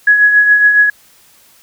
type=tone with tremolo; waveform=sine; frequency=1677 Hz; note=G#6; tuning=16 cents sharp; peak=-3 dBFS; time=0.07-0.9 s; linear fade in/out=5 ms; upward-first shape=triangle; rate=7.2 Hz; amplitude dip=55%; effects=white hiss -47 dBFS RMS until 1.62 s